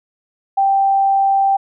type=tone; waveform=sine; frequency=784 Hz; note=G5; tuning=in tune; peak=-11 dBFS; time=0.57-1.57 s; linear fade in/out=10 ms; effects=none